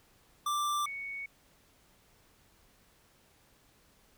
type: tone pair in turn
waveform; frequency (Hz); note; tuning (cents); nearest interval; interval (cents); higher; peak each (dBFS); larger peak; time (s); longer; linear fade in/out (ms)
square / sine; 1178 / 2224; D6 / C#7; +5 / +5; major seventh; 1100; second; -30 / -37; first; 0.46-0.86 / 0.86-1.26; neither; 5
effects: pink hiss -65 dBFS RMS until 4.17 s